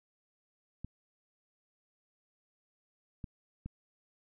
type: clicks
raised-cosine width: 5 ms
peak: -28 dBFS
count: 3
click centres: 0.846 / 3.242 / 3.66 s
effects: none